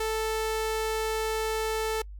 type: tone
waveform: sawtooth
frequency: 440 Hz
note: A4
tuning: in tune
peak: -23 dBFS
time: 0-2.02 s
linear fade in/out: 5 ms
effects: noise-tail reverb RT60 0.1 s tail -26 dB re dry + added 50 Hz sine -39 dBFS peak until 2.19 s